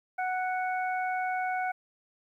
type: harmonic tone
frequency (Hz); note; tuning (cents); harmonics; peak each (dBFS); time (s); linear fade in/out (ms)
740; F#5; 0; 1 / 2 / 3; -29 / -35 / -39; 0.18-1.72; 10
effects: 11-bit